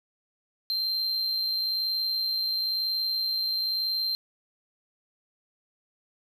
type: tone with amplitude modulation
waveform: triangle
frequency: 4147 Hz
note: C8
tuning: 16 cents flat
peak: -23 dBFS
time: 0.7-4.15 s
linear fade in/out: 0 ms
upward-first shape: sine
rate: 61 Hz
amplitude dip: 30%
effects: none